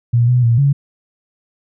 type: tone with pitch steps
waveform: sine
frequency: 118.9 / 124.2 / 116.8 / 140.3 Hz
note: A#2 / B2 / A#2 / C#3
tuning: +35 / +10 / +4 / +21 cents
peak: -9 dBFS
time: 0.13-0.73 s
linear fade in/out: 10 ms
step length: 150 ms
effects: none